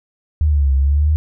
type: linear two-way sweep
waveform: sine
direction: down then up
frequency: 78 to 66.7 to 78 Hz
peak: -11 dBFS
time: 0.41-1.16 s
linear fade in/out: 0 ms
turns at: 0.74 s
effects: none